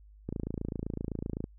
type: click train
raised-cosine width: 3 ms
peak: -21 dBFS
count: 33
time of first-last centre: 0.29-1.441 s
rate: 27.8 Hz
effects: added 51 Hz sine -52 dBFS peak until 1.58 s